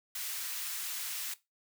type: high-pass noise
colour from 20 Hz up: white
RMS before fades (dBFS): -38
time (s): 0.15-1.34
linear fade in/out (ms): 5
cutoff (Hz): 1400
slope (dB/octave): 12
effects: noise-tail reverb RT60 0.2 s tail -17 dB re dry